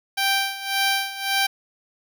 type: tone with tremolo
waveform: 10% pulse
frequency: 784 Hz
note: G5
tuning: in tune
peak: -10 dBFS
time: 0.17-1.47 s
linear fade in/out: 10 ms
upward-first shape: sine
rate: 1.8 Hz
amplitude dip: 80%
effects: none